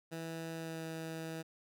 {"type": "tone with pitch glide", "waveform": "15% pulse", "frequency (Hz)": [163.7, 161.91], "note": ["E3", "E3"], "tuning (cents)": [-12, -31], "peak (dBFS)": -34, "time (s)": [0.11, 1.43], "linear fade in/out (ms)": 20, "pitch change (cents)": -19, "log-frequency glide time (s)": [0.52, 0.85], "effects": []}